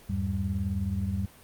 sine tone cluster, 80.9 / 99.9 / 195 Hz, E2 / G2 / G3, -32 / +33 / -9 cents, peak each -31 dBFS, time 0.09-1.26 s, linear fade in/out 10 ms, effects pink hiss -53 dBFS RMS until 1.43 s + Opus 32 kbps

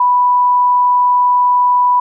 sine tone, 987 Hz, B5, 1 cent flat, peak -8 dBFS, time 0-2 s, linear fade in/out 5 ms, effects none

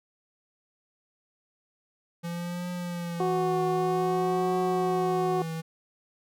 square tone with vibrato, 170 Hz, F3, 46 cents flat, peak -32 dBFS, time 2.23-5.62 s, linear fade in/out 20 ms, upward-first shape triangle, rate 0.53 Hz, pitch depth 84 cents each way
harmonic tone, 369.2 Hz, F#4, 4 cents flat, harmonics 1 / 2 / 3, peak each -26 / -29 / -35 dBFS, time 3.2-5.42 s, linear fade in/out 2 ms
effects none

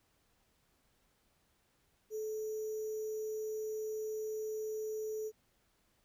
sine tone with sample-and-hold, 432.9 Hz, A4, 28 cents flat, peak -36 dBFS, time 2.1-5.32 s, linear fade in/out 50 ms, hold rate 6300 Hz, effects pink hiss -74 dBFS RMS until 6.04 s

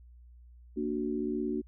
sine chord, Bb augmented, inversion none, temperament equal with one note detuned, 231.2 / 293.7 / 370 Hz, Bb3 / D4 / F#4, -14 / 0 / 0 cents, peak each -34 dBFS, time 0.76-1.62 s, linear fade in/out 20 ms, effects added 60 Hz sine -51 dBFS peak until 1.67 s

